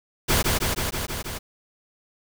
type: noise with echo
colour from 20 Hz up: pink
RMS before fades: -20 dBFS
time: 0.28-0.43 s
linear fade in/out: 20 ms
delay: 160 ms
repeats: 6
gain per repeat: -2 dB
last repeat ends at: 1.39 s
effects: none